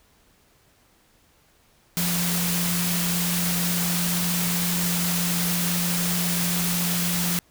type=tone in noise; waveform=sine; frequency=174.8 Hz; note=F3; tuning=2 cents sharp; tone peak=-25 dBFS; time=1.97-7.39 s; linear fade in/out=0 ms; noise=white; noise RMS=-26 dBFS; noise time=1.97-7.39 s; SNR=-2 dB; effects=pink hiss -60 dBFS RMS until 7.5 s